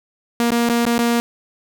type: tone with dropouts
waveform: sawtooth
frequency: 235.8 Hz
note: A#3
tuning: 20 cents sharp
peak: -11 dBFS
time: 0.4-1.2 s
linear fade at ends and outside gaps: 0 ms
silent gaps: 0.506-0.518 / 0.69-0.698 / 0.852-0.865 / 0.981-0.991 s
effects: none